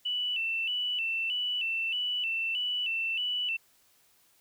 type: tone with vibrato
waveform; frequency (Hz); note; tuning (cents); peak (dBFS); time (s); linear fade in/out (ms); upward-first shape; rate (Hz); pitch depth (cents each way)
sine; 2817; F7; +14; -28; 0.05-3.57; 10; square; 1.6; 87
effects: white hiss -65 dBFS RMS until 4.4 s